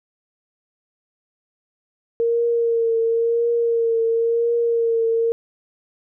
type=tone with vibrato; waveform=sine; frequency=462.5 Hz; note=A#4; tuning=14 cents flat; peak=-16 dBFS; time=2.2-5.32 s; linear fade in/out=0 ms; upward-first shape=triangle; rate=0.96 Hz; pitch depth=32 cents each way; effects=none